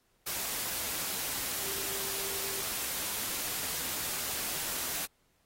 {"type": "tone in noise", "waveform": "sine", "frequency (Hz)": 392, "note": "G4", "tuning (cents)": 0, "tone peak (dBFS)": -46, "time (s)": [1.62, 2.62], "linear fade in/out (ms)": 10, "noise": "white", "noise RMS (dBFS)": -35, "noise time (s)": [0.26, 5.06], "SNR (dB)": -14, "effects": ["pink hiss -72 dBFS RMS until 5.45 s", "AAC 48 kbps"]}